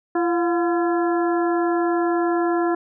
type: harmonic tone with a mistuned harmonic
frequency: 340.4 Hz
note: F4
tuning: 44 cents flat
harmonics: 1 / 2 / 3 / 4 / 5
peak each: -19 / -25 / -29 / -31 / -33 dBFS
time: 0.15-2.75 s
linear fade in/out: 5 ms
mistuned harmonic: 2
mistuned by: +70 cents
effects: none